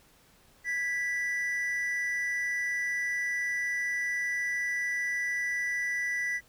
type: tone pair together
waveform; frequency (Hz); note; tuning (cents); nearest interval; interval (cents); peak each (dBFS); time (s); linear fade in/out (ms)
triangle; 1656 / 1969.3; G#6 / B6; -5 / -5; minor third; 300; -37 / -27; 0.64-6.41; 50
effects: pink hiss -61 dBFS RMS until 6.48 s